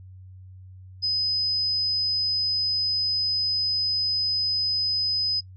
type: tone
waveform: sine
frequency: 5030 Hz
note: D#8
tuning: 18 cents sharp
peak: -22 dBFS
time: 1.02-5.41 s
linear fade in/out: 20 ms
effects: noise-tail reverb RT60 0.1 s tail -17 dB re dry + added 93 Hz sine -42 dBFS peak until 5.56 s